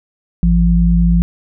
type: tone pair together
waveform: sine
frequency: 54.15 / 171.9 Hz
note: A1 / F3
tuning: -27 / -27 cents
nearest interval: octave + minor sixth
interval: 2000 cents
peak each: -11 dBFS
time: 0.43-1.22 s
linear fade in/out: 0 ms
effects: none